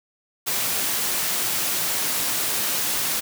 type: high-pass noise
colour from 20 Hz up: white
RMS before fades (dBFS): -24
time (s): 0.46-3.21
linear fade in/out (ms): 20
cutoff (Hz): 110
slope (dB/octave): 12
effects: none